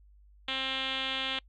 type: tone with low-pass filter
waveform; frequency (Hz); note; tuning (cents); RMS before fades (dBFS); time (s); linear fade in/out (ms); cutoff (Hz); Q
5% pulse; 265; C4; +22; -33; 0.48-1.39; 2; 3400; 5.5
effects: noise-tail reverb RT60 0.1 s tail -26 dB re dry + added 50 Hz sine -55 dBFS peak until 1.48 s